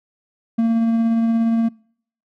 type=tone with tremolo; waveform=triangle; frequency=228.3 Hz; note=A#3; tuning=36 cents flat; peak=-11 dBFS; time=0.58-1.69 s; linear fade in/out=10 ms; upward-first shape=triangle; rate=17 Hz; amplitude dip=25%; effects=noise-tail reverb RT60 0.6 s tail -26 dB re dry